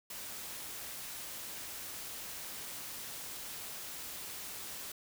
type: noise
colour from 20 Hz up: white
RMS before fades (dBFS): -44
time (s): 0.1-4.92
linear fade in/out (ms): 5
effects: none